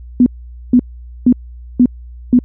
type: tone bursts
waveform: sine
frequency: 246.9 Hz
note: B3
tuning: in tune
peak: -4 dBFS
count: 5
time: 0.2-2.39 s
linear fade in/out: 2 ms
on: 62 ms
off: 470 ms
effects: added 60 Hz sine -30 dBFS peak until 2.44 s